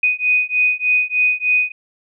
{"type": "beating tone pair", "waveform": "sine", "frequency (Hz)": [2489, 2492.3], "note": ["D#7", "D#7"], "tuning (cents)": [0, 2], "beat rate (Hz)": 3.3, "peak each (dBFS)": [-17, -17], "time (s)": [0.03, 1.72], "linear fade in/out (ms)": 5, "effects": []}